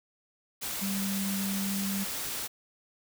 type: tone in noise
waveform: sine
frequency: 196.2 Hz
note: G3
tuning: 2 cents sharp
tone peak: -30 dBFS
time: 0.81-2.05 s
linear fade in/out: 20 ms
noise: white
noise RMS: -35 dBFS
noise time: 0.61-2.48 s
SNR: +2 dB
effects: none